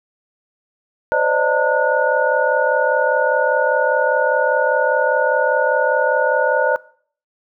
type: tone cluster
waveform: sine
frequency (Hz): 512 / 577 / 617 / 906 / 1455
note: C5 / D5 / D#5 / A#5 / F#6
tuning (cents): -38 / -31 / -15 / -50 / -29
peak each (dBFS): -20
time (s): 1.12-6.76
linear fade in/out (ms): 0
effects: noise-tail reverb RT60 0.5 s tail -21 dB re dry